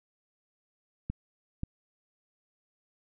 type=clicks; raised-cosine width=5 ms; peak=-20 dBFS; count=2; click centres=1.1 / 1.634 s; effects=none